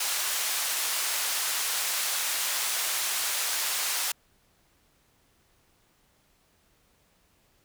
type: band-pass noise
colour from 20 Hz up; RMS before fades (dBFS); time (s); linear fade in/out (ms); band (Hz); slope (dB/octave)
white; -29; 0-4.12; 5; 760 to 12000; 12
effects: pink hiss -66 dBFS RMS until 7.64 s